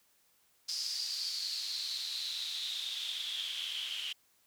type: noise with band-pass filter sweep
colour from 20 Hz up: white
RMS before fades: -38 dBFS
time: 0.68-4.13 s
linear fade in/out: 10 ms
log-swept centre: 5000 to 3000 Hz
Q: 8.5
effects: white hiss -70 dBFS RMS until 4.46 s